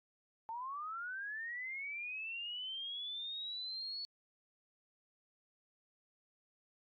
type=linear sweep; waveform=sine; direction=up; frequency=880 to 4437 Hz; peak=-40 dBFS; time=0.49-4.05 s; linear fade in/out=0 ms; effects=AAC 48 kbps